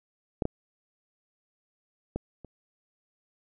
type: clicks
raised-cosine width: 2 ms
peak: -13 / -14 / -17 / -30 dBFS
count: 4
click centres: 0.422 / 0.454 / 2.16 / 2.447 s
effects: none